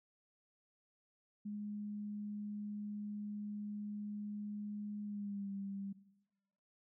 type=tone with pitch glide; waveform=sine; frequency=207.7 to 197.41 Hz; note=G#3 to G3; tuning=0 to +12 cents; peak=-40 dBFS; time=1.45-5.93 s; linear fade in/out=10 ms; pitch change=-88 cents; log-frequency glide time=5.04-5.52 s; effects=noise-tail reverb RT60 1.0 s tail -18 dB re dry